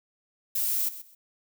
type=noise with echo; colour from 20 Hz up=violet; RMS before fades=-27 dBFS; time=0.55-0.89 s; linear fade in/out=5 ms; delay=130 ms; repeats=2; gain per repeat=-14 dB; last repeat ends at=1.15 s; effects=none